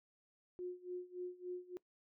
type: tone with tremolo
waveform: sine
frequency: 360 Hz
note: F#4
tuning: 47 cents flat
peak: -39 dBFS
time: 0.59-1.77 s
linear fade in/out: 0 ms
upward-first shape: sine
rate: 3.5 Hz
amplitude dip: 90%
effects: noise-tail reverb RT60 0.1 s tail -20 dB re dry